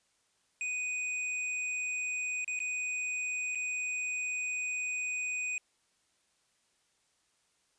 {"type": "tone with dropouts", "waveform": "square", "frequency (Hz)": 2489, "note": "D#7", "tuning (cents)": 0, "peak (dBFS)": -33, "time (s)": [0.61, 5.58], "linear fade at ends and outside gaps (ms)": 1, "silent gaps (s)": [[2.445, 2.478], [2.591, 2.602], [3.549, 3.555]], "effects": ["white hiss -73 dBFS RMS until 7.78 s", "resampled to 22050 Hz"]}